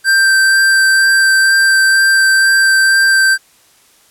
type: tone with vibrato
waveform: square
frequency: 1568 Hz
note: G6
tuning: in tune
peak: -8 dBFS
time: 0.04-3.38 s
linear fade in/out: 50 ms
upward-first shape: sine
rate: 2.1 Hz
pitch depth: 9 cents each way
effects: white hiss -49 dBFS RMS until 4.1 s + low-pass 12000 Hz 12 dB/octave